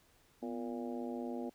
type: harmonic tone with a mistuned harmonic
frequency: 116.54 Hz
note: A#2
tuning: in tune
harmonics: 2 / 3 / 4 / 5 / 6 / 7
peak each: -40 / -44 / -46 / -48 / -50 / -51 dBFS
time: 0.42-1.5 s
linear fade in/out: 10 ms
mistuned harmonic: 2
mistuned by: +100 cents
effects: pink hiss -68 dBFS RMS until 1.54 s